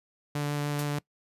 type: tone with vibrato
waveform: sawtooth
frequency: 146 Hz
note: D3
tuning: 10 cents flat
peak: -24 dBFS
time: 0.35-0.99 s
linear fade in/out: 5 ms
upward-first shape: triangle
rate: 6.7 Hz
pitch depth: 10 cents each way
type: noise with exponential decay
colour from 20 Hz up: white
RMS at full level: -34 dBFS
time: 0.79-0.92 s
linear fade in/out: 0 ms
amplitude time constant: 27 ms
effects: noise-tail reverb RT60 0.1 s tail -22 dB re dry + resampled to 32000 Hz